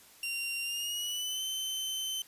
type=tone with pitch glide; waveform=sawtooth; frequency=2767 to 3070 Hz; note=F7 to G7; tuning=-17 to -37 cents; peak=-30 dBFS; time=0.23-2.22 s; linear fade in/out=2 ms; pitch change=+180 cents; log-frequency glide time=0.62-1.43 s; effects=white hiss -57 dBFS RMS until 2.27 s + resampled to 32000 Hz